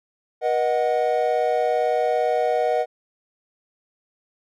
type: chord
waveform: triangle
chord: B major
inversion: none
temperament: equal with one note detuned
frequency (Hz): 481.2 / 622.3 / 740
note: B4 / D#5 / F#5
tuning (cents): -45 / 0 / 0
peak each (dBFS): -21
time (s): 0.41-2.86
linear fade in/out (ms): 50
effects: none